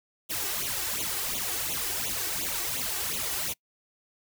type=noise with flanger; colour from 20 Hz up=white; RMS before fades=-31 dBFS; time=0.29-3.54 s; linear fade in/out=20 ms; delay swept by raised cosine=0.29 to 2.69 ms; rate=2.8 Hz; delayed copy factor=+0.85; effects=noise-tail reverb RT60 0.1 s tail -25 dB re dry